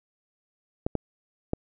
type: clicks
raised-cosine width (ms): 2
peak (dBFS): -12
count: 3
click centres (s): 0.865 / 0.953 / 1.534
effects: none